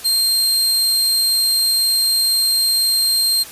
sawtooth tone, 4186 Hz, C8, in tune, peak -11 dBFS, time 0.04-3.44 s, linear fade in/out 20 ms, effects white hiss -36 dBFS RMS until 3.51 s + resampled to 32000 Hz

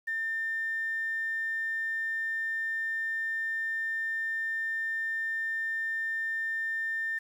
sine tone with quantisation, 1800 Hz, A6, 39 cents sharp, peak -29 dBFS, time 0.07-7.19 s, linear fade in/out 10 ms, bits 9, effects none

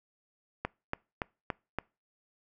click train, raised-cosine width 0.5 ms, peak -16 dBFS, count 5, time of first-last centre 0.65-1.786 s, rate 3.52 Hz, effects noise-tail reverb RT60 0.3 s tail -25 dB re dry

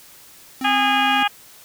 square tone, 261.6 Hz, C4, in tune, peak -26 dBFS, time 0.61-1.23 s, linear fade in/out 2 ms
harmonic tone, 410 Hz, G#4, 22 cents flat, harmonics 2 / 3 / 4 / 5 / 6 / 7 / 8, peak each -19 / -24 / -23 / -31 / -24 / -25 / -28 dBFS, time 0.64-1.28 s, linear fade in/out 10 ms
effects white hiss -46 dBFS RMS until 1.64 s

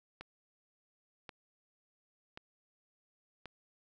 click train, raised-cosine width 0.3 ms, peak -29 dBFS, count 4, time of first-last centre 0.21-3.457 s, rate 0.924 Hz, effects none

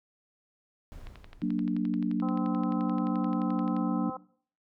brown noise with exponential decay, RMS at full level -42 dBFS, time 0.92-2.26 s, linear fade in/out 0 ms, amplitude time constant 290 ms
click train, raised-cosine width 0.3 ms, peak -31 dBFS, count 32, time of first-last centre 1.07-3.766 s, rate 11.5 Hz
sine chord, Gb augmented, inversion none, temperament equal, 185 / 233.1 / 293.7 Hz, Gb3 / Bb3 / D4, 0 / 0 / 0 cents, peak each -30 dBFS, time 1.42-4.1 s, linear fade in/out 5 ms
harmonic tone, 258.6 Hz, C4, 20 cents flat, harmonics 2 / 3 / 4 / 5, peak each -42 / -39 / -42 / -41 dBFS, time 2.22-4.17 s, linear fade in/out 5 ms
effects noise-tail reverb RT60 0.5 s tail -18 dB re dry

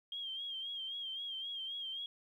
sine tone with vibrato, 3216 Hz, G7, 44 cents sharp, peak -39 dBFS, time 0.12-2.06 s, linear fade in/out 2 ms, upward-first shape sine, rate 3.8 Hz, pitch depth 59 cents each way, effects 12-bit

